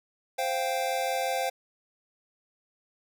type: chord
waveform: square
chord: C suspended fourth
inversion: none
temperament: equal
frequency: 523.3 / 698.5 / 784 Hz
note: C5 / F5 / G5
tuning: 0 / 0 / 0 cents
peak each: -32 dBFS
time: 0.38-1.5 s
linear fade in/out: 10 ms
effects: none